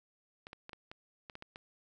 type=clicks; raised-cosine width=0.3 ms; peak=-30 dBFS; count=9; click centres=0.469 / 0.531 / 0.694 / 0.732 / 0.915 / 1.298 / 1.354 / 1.424 / 1.559 s; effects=none